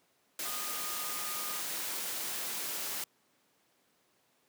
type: tone in noise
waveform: sine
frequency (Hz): 1228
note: D#6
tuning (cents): -23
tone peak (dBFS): -44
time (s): 0.45-1.6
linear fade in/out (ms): 2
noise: white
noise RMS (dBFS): -37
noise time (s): 0.39-3.04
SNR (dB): -10
effects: pink hiss -71 dBFS RMS until 4.48 s + high-pass 200 Hz 12 dB/octave